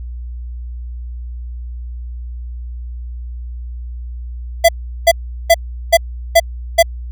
square tone bursts, 670 Hz, E5, 28 cents sharp, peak -5 dBFS, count 6, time 4.64-6.828 s, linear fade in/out 10 ms, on 48 ms, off 380 ms, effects added 60 Hz sine -24 dBFS peak until 7.11 s

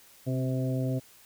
harmonic tone with a mistuned harmonic, 129.4 Hz, C3, 19 cents flat, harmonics 1 / 2 / 3 / 4 / 5, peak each -28 / -32 / -40 / -38 / -39 dBFS, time 0.26-1 s, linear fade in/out 20 ms, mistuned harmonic 2, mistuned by +25 cents, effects white hiss -56 dBFS RMS until 1.25 s

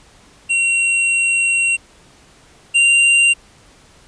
square tone pair in turn, 2741 / 2773 Hz, F7 / F7, -33 / -13 cents, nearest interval unison, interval 20 cents, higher second, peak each -14 / -10 dBFS, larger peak second, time 0.49-1.77 / 2.74-3.34 s, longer first, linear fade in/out 20 ms, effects pink hiss -48 dBFS RMS until 4.07 s + resampled to 22050 Hz

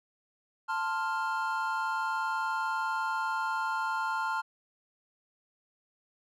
triangle chord, F major, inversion first, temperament equal with one note detuned, 886.1 / 1046.5 / 1396.9 Hz, A5 / C6 / F6, +12 / 0 / 0 cents, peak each -31 / -33 / -31 dBFS, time 0.68-4.42 s, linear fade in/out 20 ms, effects none

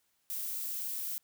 violet noise, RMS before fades -37 dBFS, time 0.3-1.18 s, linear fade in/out 0 ms, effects white hiss -75 dBFS RMS until 1.23 s

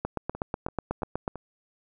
two click trains, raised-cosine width 1 ms, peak -14 / -23 dBFS, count 11 / 4, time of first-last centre 0.05-1.279 / 0.35-1.357 s, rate 8.14 / 2.98 Hz, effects none

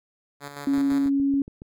5% pulse tone with tremolo, 143 Hz, D3, 46 cents flat, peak -23 dBFS, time 0.4-1.1 s, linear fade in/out 50 ms, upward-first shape square, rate 6 Hz, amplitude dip 50%
sine tone, 277.2 Hz, C#4, in tune, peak -19 dBFS, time 0.67-1.42 s, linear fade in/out 2 ms
click train, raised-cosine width 3 ms, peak -27 dBFS, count 7, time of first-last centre 0.78-1.619 s, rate 7.15 Hz
effects none

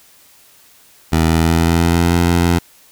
15% pulse tone with pitch glide, 80.9 to 86.21 Hz, E2 to F2, -32 to -22 cents, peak -5 dBFS, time 1.12-2.59 s, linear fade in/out 10 ms, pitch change +110 cents, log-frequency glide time 1.24-2.16 s, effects white hiss -48 dBFS RMS until 2.91 s

